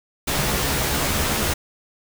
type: noise with comb filter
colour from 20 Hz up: pink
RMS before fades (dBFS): -22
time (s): 0.27-1.54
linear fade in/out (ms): 10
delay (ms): 14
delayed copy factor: +0.6
effects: none